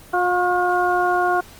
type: harmonic tone with a mistuned harmonic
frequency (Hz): 357.4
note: F4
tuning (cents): +40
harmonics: 1 / 2 / 3 / 4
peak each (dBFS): -22 / -19 / -24 / -23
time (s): 0.13-1.41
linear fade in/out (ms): 10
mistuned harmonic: 3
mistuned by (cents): +22
effects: pink hiss -44 dBFS RMS until 1.59 s + Opus 24 kbps